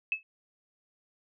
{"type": "tone with exponential decay", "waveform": "sine", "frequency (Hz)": 2600, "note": "E7", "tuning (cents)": -24, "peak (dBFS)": -22, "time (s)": [0.12, 0.23], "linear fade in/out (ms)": 1, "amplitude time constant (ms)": 22, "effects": []}